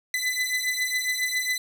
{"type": "beating tone pair", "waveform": "sawtooth", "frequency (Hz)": [2003, 2010.3], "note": ["B6", "B6"], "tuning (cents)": [24, 30], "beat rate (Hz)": 7.3, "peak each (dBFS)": -24, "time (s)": [0.14, 1.58], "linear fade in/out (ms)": 2, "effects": []}